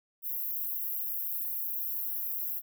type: high-pass noise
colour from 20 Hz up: pink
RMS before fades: -34 dBFS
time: 0.22-2.62 s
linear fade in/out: 50 ms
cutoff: 12000 Hz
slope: 96 dB/octave
effects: none